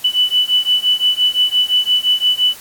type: beating tone pair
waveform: sine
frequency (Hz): 2979 / 2984.8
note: F#7 / F#7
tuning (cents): +11 / +14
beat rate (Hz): 5.8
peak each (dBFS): -15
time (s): 0.04-2.55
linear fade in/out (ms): 10
effects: white hiss -37 dBFS RMS until 2.6 s + AAC 64 kbps